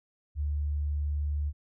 sine tone, 73.42 Hz, D2, in tune, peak -27 dBFS, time 0.35-1.53 s, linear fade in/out 50 ms, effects none

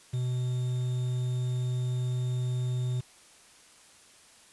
triangle tone with quantisation, 125.4 Hz, B2, 27 cents sharp, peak -25 dBFS, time 0.13-3.01 s, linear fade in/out 10 ms, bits 8, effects white hiss -56 dBFS RMS until 4.52 s + resampled to 24000 Hz

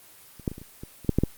clicks, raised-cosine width 3 ms, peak -30 / -12 / -23 / -26 / -29 / -23 / -29 / -7 / -7 / -8 dBFS, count 10, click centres 0.397 / 0.478 / 0.516 / 0.581 / 0.616 / 0.835 / 1.047 / 1.093 / 1.186 / 1.236 s, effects white hiss -51 dBFS RMS until 1.37 s + Opus 24 kbps

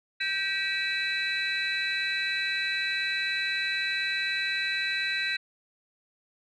sine tone cluster, 1565 / 1926 / 2307 / 2593 / 3971 Hz, G6 / B6 / D7 / E7 / B7, -3 / -44 / -31 / -29 / +9 cents, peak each -31 / -32 / -36 / -33 / -31 dBFS, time 0.2-5.37 s, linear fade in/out 10 ms, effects tanh soft clip ceiling -19 dBFS

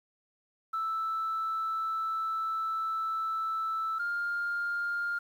sine tone pair in turn, 1318.5 / 1405.2 Hz, E6 / F6, 0 / +10 cents, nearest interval minor second, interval 110 cents, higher second, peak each -28 dBFS, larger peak neither, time 0.73-3.99 / 3.99-5.19 s, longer first, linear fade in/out 10 ms, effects tanh soft clip ceiling -26 dBFS + 10-bit

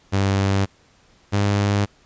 sawtooth tone pair in turn, 98 / 101.47 Hz, G2 / G#2, 0 / -40 cents, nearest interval minor second, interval 60 cents, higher second, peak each -13 dBFS, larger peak neither, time 0.12-0.66 / 1.32-1.86 s, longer neither, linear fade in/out 20 ms, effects pink hiss -56 dBFS RMS until 2.05 s + resampled to 16000 Hz

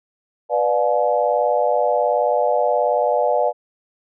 sine chord, B diminished seventh, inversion none, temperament just, 493.9 / 592.7 / 711.2 / 853.4 Hz, B4 / D5 / F5 / Ab5, 0 / +16 / +31 / +47 cents, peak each -21 / -19 / -21 / -23 dBFS, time 0.49-3.53 s, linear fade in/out 50 ms, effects none

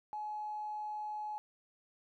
triangle tone with tanh clipping, 847 Hz, G#5, 34 cents sharp, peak -37 dBFS, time 0.13-1.38 s, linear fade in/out 0 ms, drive 2 dB, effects none

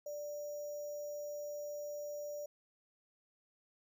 sine tone with sample-and-hold, 587.3 Hz, D5, in tune, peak -40 dBFS, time 0.06-2.46 s, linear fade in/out 5 ms, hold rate 6300 Hz, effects none

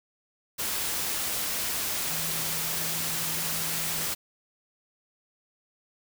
sine tone in noise, 163 Hz, E3, 19 cents flat, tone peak -41 dBFS, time 2.1-4.07 s, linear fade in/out 20 ms, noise white, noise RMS -30 dBFS, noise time 0.58-4.15 s, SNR -14 dB, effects none

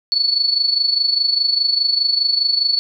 sine tone with amplitude modulation, 4435 Hz, C#8, in tune, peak -11 dBFS, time 0.12-2.79 s, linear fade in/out 0 ms, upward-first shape sine, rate 24.9 Hz, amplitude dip 70%, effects none

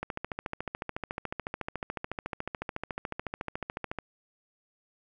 click train, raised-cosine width 0.5 ms, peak -18 dBFS, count 56, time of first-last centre 0.03-3.987 s, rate 13.9 Hz, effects none

